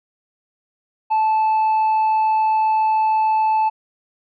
triangle tone with tanh clipping, 873 Hz, A5, 14 cents flat, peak -15 dBFS, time 1.1-3.7 s, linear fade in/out 20 ms, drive 7 dB, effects none

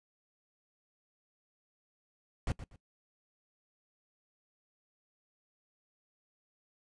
brown noise with echo, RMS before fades -32 dBFS, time 2.47-2.52 s, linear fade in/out 2 ms, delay 120 ms, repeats 2, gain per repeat -12 dB, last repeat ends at 2.76 s, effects noise-tail reverb RT60 0.1 s tail -20 dB re dry + resampled to 22050 Hz

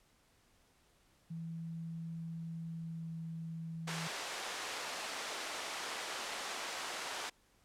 sine tone with pitch glide, 164.81 to 163.58 Hz, E3 to E3, 0 to -13 cents, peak -40 dBFS, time 1.3-4.08 s, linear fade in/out 10 ms, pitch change -13 cents, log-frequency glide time 2.68-3.15 s
pink band-pass noise, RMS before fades -42 dBFS, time 3.87-7.3 s, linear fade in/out 10 ms, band 620 to 7500 Hz, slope 12 dB/octave
effects pink hiss -70 dBFS RMS until 7.64 s + low-pass 12000 Hz 12 dB/octave

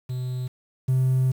triangle tone pair in turn, 126.6 / 129.78 Hz, B2 / C3, +43 / -14 cents, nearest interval unison, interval 43 cents, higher second, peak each -24 / -15 dBFS, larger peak second, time 0.09-0.48 / 0.88-1.32 s, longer second, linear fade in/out 10 ms, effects tanh soft clip ceiling -13 dBFS + 8-bit

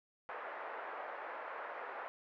pink band-pass noise, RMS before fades -45 dBFS, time 0.29-2.08 s, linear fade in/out 0 ms, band 530 to 1800 Hz, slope 24 dB/octave, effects none

